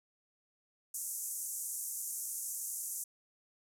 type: band-pass noise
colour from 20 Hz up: white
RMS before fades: -40 dBFS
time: 0.94-3.04 s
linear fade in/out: 5 ms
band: 6300 to 13000 Hz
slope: 48 dB/octave
effects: none